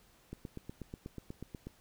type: click train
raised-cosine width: 3 ms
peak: -29 dBFS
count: 12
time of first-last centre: 0.33-1.67 s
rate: 8.21 Hz
effects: pink hiss -65 dBFS RMS until 1.8 s